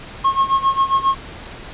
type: tone with tremolo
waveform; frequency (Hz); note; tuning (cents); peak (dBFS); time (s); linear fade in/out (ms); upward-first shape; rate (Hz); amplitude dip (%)
triangle; 1083; C#6; -41; -9; 0.24-1.15; 10; sine; 7.4; 85
effects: pink hiss -35 dBFS RMS until 1.73 s + resampled to 8000 Hz